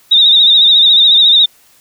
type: tone with vibrato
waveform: sine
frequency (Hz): 3707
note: A#7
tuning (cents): -10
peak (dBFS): -4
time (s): 0.11-1.46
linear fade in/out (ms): 10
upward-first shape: sine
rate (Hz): 14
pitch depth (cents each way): 65
effects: white hiss -48 dBFS RMS until 1.8 s